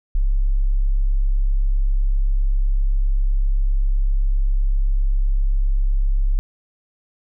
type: tone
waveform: sine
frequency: 33.85 Hz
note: C#1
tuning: 40 cents flat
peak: -14 dBFS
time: 0.15-6.39 s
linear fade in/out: 0 ms
effects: none